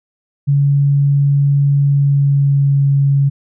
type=tone with pitch glide; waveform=sine; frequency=141.3 to 139.52 Hz; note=C#3 to C#3; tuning=+34 to +12 cents; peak=-9 dBFS; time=0.47-3.3 s; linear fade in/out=20 ms; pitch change=-22 cents; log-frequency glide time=1.82-2.84 s; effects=none